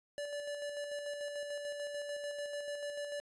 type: tone with tremolo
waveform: square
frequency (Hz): 580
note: D5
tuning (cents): -22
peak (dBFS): -38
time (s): 0.18-3.2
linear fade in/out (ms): 0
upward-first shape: square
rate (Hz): 6.8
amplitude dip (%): 35
effects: resampled to 24000 Hz